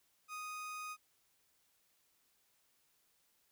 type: tone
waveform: 30% pulse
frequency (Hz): 1244.5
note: D#6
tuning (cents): 0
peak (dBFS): -40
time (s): 0.28-0.97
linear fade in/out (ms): 50
effects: white hiss -75 dBFS RMS until 3.51 s